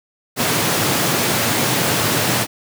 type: high-pass noise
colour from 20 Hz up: pink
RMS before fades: -18 dBFS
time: 0.36-2.47 s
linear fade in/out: 50 ms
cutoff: 100 Hz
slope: 48 dB/octave
effects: none